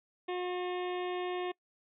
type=harmonic tone with a mistuned harmonic; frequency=360.4 Hz; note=F#4; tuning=45 cents flat; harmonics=1 / 2 / 3 / 5 / 6 / 7 / 8 / 9 / 10; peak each=-34 / -40 / -44 / -48 / -50 / -51 / -52 / -53 / -54 dBFS; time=0.28-1.52 s; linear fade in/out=10 ms; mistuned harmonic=8; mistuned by=-20 cents; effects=noise-tail reverb RT60 0.1 s tail -24 dB re dry